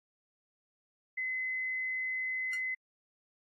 sine tone, 2037 Hz, C7, 47 cents flat, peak -32 dBFS, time 1.17-2.75 s, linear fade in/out 10 ms
10% pulse tone with exponential decay, 1421 Hz, F6, 30 cents sharp, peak -32 dBFS, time 2.53-2.63 s, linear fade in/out 2 ms, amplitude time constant 20 ms
effects AAC 48 kbps

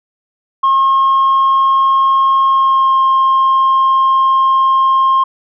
sine tone with pitch glide, 1076 to 1064.3 Hz, C6 to C6, +48 to +29 cents, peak -6 dBFS, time 0.63-5.24 s, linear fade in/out 10 ms, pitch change -19 cents, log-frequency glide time 2.48-3.01 s, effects tanh soft clip ceiling -6 dBFS

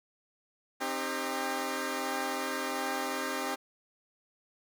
10% pulse tone cluster, 264.8 / 307.5 / 397.9 Hz, C4 / D#4 / G4, +21 / -20 / +26 cents, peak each -27 / -29 / -28 dBFS, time 0.8-3.56 s, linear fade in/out 20 ms, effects none

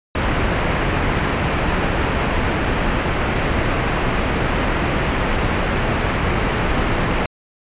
pink low-pass noise, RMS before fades -19 dBFS, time 0.15-7.26 s, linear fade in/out 2 ms, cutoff 2700 Hz, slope 24 dB/octave, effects resampled to 8000 Hz

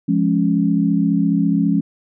sine chord, Db major, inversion first, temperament just, 173.24 / 207.9 / 277.2 Hz, F3 / Ab3 / Db4, -14 / +2 / 0 cents, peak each -18 dBFS, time 0.08-1.81 s, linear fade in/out 10 ms, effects none

